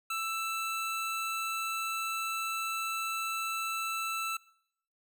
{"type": "tone", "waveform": "25% pulse", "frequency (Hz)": 1325, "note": "E6", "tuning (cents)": 9, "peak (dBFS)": -28, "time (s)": [0.1, 4.37], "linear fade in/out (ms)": 5, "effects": ["noise-tail reverb RT60 0.7 s tail -21 dB re dry"]}